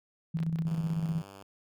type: tone with tremolo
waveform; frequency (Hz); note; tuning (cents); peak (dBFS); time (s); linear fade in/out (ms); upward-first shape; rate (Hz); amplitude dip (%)
sine; 163.1; E3; -18; -26; 0.34-1.22; 10; square; 16; 50
type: clicks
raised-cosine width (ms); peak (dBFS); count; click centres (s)
0.3; -29; 3; 0.389 / 0.428 / 0.587
type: tone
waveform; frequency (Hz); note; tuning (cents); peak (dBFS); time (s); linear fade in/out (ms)
5% pulse; 98.3; G2; +5; -36; 0.66-1.43; 10
effects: none